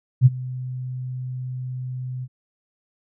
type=tone with ADSR envelope; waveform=sine; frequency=127.4 Hz; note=C3; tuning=46 cents flat; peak=-6 dBFS; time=0.21-2.28 s; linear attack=48 ms; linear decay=30 ms; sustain=-21 dB; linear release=48 ms; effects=none